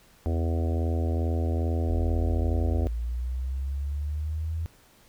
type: harmonic tone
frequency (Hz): 82.41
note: E2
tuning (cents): 0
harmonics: 1 / 3 / 4 / 5 / 6 / 7 / 8 / 9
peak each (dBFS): -24 / -34 / -36 / -38 / -40 / -41 / -42 / -43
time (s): 0.26-2.87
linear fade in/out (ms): 0
type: linear sweep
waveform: sine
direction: up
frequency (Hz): 41.89 to 82.41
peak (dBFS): -27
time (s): 1.89-4.66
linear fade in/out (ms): 0
effects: pink hiss -58 dBFS RMS until 5.08 s